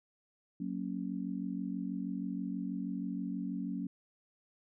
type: chord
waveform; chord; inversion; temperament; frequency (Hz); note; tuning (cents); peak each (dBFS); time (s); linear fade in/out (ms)
sine; F# major; none; just; 185 / 231.2 / 277.5; F#3 / A#3 / C#4; 0 / -14 / +2; -38 / -40 / -39; 0.6-3.87; 5
effects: none